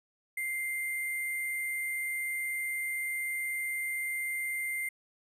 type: tone with sample-and-hold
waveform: sine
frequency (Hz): 2093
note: C7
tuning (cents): 0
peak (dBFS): -31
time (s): 0.37-4.89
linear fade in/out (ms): 5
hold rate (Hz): 11025
effects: resampled to 32000 Hz

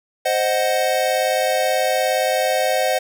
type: chord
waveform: square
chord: C diminished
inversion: none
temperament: equal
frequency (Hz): 523.3 / 622.3 / 740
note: C5 / Eb5 / Gb5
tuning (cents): 0 / 0 / 0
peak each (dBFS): -22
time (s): 0.25-2.99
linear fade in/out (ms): 10
effects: none

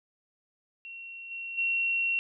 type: tone with level steps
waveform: sine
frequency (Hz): 2731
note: F7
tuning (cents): -39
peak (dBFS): -40 / -35 / -25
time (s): 0.85-2.19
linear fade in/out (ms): 0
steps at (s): 1.3 / 1.57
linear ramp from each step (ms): 20
effects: none

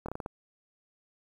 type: slowing click train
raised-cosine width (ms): 1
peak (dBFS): -22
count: 6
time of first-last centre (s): 0.06-0.261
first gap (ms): 25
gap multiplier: 1.24
effects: 9-bit

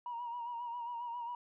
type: tone with vibrato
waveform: sine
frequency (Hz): 952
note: A#5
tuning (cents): +36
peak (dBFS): -37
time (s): 0.06-1.35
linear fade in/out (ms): 2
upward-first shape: sine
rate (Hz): 7.4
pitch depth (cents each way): 48
effects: tanh soft clip ceiling -34 dBFS

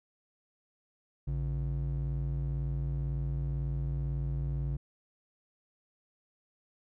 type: ring-modulated tone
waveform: triangle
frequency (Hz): 99.1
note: G2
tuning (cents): +19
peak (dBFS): -25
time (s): 1.27-4.77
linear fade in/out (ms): 10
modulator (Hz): 41
effects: none

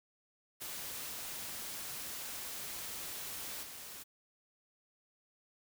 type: noise with level steps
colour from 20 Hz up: white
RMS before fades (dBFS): -43 / -48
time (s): 0.6-4.04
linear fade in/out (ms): 20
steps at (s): 3.63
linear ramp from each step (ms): 2
effects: none

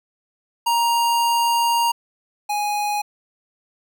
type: tone pair in turn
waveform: square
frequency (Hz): 937 / 830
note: A#5 / G#5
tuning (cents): +9 / -1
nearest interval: major second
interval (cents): 210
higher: first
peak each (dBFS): -17 / -21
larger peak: first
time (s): 0.66-1.92 / 2.49-3.02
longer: first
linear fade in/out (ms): 10
effects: none

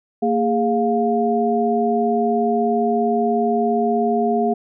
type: tone cluster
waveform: sine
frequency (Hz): 229.8 / 412.8 / 705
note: A#3 / G#4 / F5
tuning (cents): -25 / -10 / +16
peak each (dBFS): -20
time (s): 0.22-4.54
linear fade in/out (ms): 10
effects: none

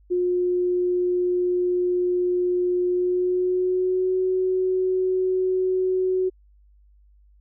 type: tone with pitch glide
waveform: sine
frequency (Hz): 358.4 to 371.9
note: F4 to F#4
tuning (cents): +45 to +9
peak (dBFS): -19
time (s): 0.1-6.3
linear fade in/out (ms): 20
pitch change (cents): +64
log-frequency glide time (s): 2.88-4.17
effects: added 50 Hz sine -52 dBFS peak until 7.4 s

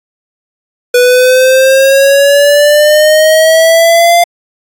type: exponential sweep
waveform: square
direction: up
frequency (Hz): 490 to 695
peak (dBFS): -4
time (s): 0.94-4.24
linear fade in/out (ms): 5
effects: AAC 64 kbps

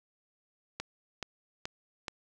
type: click train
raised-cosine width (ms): 0.2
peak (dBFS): -18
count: 4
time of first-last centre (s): 0.8-2.082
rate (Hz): 2.34
effects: none

